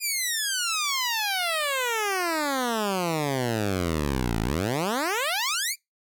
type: exponential two-way sweep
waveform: 10% pulse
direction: down then up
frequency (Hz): 2463 to 53 to 2463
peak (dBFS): -16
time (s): 0-5.76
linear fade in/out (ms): 50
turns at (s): 4.41
effects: noise-tail reverb RT60 0.2 s tail -26 dB re dry